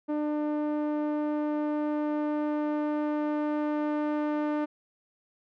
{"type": "tone with low-pass filter sweep", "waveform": "sawtooth", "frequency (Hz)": 299.4, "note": "D4", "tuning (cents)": 33, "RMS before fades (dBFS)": -29, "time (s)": [0.08, 4.66], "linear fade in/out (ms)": 20, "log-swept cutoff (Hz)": [780, 1300], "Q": 0.73, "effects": []}